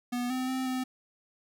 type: tone with pitch steps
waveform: square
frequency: 244.7 / 256.6 / 260 / 256.7 Hz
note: B3 / C4 / C4 / C4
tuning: -16 / -34 / -11 / -33 cents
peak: -30 dBFS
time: 0.12-0.84 s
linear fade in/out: 10 ms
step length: 180 ms
effects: none